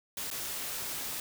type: noise with dropouts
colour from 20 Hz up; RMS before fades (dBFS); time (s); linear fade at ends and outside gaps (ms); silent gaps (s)
white; -37; 0.17-1.2; 2; 0.303-0.312
effects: none